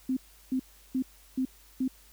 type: tone bursts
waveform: sine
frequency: 259.7 Hz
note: C4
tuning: 13 cents flat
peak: -25 dBFS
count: 5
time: 0.09-1.88 s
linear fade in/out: 5 ms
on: 78 ms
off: 350 ms
effects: added 50 Hz sine -58 dBFS peak until 2.12 s + white hiss -58 dBFS RMS until 2.12 s